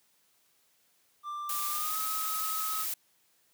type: tone with pitch glide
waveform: triangle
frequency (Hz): 1183 to 1275.3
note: D6 to D#6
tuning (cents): +12 to +42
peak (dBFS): -33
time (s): 1.23-2.86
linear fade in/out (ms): 50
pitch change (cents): +130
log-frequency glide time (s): 1.69-1.98
type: noise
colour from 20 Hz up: blue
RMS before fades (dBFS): -34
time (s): 1.49-2.94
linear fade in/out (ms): 5
effects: white hiss -69 dBFS RMS until 3.53 s + high-pass 100 Hz 12 dB/octave